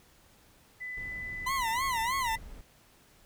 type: tone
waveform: sine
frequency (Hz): 2000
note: B6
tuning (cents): +21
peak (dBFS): -36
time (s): 0.8-2.38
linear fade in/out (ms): 20
type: noise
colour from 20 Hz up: brown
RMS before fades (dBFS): -46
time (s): 0.97-2.61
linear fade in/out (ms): 2
type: tone with vibrato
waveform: 40% pulse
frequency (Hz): 987.8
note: B5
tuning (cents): 0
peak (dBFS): -28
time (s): 1.46-2.36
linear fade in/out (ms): 10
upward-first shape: sine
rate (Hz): 3.2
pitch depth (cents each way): 180
effects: pink hiss -61 dBFS RMS until 3.25 s